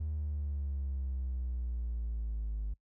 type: exponential sweep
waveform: triangle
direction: down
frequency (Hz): 77.78 to 51.1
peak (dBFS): -30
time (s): 0-2.74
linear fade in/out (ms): 10
effects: noise-tail reverb RT60 0.1 s tail -23 dB re dry + tanh soft clip ceiling -28 dBFS